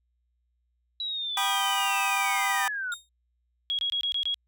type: linear sweep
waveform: sine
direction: down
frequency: 3929 to 1396.9 Hz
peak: -29 dBFS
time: 1-2.94 s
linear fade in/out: 2 ms
type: chord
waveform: sawtooth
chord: G augmented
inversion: none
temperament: just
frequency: 784 / 980 / 1225 Hz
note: G5 / B5 / D#6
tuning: 0 / -14 / -27 cents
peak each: -25 / -26 / -26 dBFS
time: 1.37-2.68 s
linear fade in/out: 2 ms
type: tone with exponential decay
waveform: 25% pulse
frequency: 3700 Hz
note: A#7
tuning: 14 cents flat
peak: -28 dBFS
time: 2.92-3.09 s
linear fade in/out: 1 ms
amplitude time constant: 35 ms
type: tone bursts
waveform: sine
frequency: 3310 Hz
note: G#7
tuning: 6 cents flat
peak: -25 dBFS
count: 6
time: 3.7-4.343 s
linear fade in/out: 0 ms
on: 88 ms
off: 23 ms
effects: added 60 Hz sine -70 dBFS peak until 4.47 s